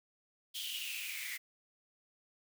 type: noise with high-pass filter sweep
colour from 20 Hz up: white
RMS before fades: -41 dBFS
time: 0.54-1.38 s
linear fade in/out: 20 ms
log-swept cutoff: 3300 to 2000 Hz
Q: 8.1
effects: none